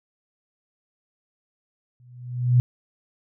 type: tone with exponential growth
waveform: sine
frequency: 123.47 Hz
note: B2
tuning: in tune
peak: -11 dBFS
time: 2-2.6 s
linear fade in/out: 0 ms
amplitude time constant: 130 ms
effects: none